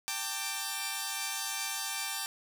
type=chord; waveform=5% pulse; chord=G suspended second; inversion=none; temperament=equal with one note detuned; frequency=784 / 895.9 / 1174.7 Hz; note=G5 / A5 / D6; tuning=0 / +31 / 0 cents; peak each=-26 dBFS; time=0.08-2.26 s; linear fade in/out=0 ms; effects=none